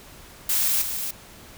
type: noise with echo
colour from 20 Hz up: blue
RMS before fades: -22 dBFS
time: 0.49-0.82 s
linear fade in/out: 5 ms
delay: 290 ms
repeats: 1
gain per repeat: -7 dB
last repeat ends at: 1.11 s
effects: pink hiss -46 dBFS RMS until 1.57 s